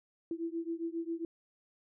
sine beating tone pair, 329.6 / 337 Hz, E4 / E4, 0 / +38 cents, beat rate 7.4 Hz, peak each -37 / -38 dBFS, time 0.31-1.25 s, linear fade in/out 2 ms, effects none

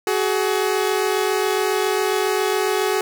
sawtooth tone pair together, 375.3 / 422.6 Hz, F#4 / G#4, +25 / +30 cents, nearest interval major second, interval 205 cents, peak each -17 dBFS, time 0.07-3.01 s, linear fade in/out 2 ms, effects 8-bit

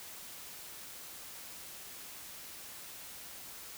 silence, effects white hiss -48 dBFS RMS until 3.77 s

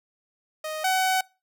sawtooth tone pair in turn, 622.3 / 752 Hz, D#5 / F#5, 0 / +28 cents, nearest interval minor third, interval 328 cents, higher second, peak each -26 / -17 dBFS, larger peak second, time 0.64-0.84 / 0.84-1.21 s, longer second, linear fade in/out 5 ms, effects noise-tail reverb RT60 0.3 s tail -25 dB re dry

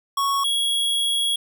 square tone pair in turn, 1108.7 / 3322 Hz, C#6 / G#7, 0 / 0 cents, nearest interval octave + perfect fifth, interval 1900 cents, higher second, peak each -20 dBFS, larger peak neither, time 0.17-0.44 / 0.44-1.36 s, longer second, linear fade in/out 5 ms, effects none

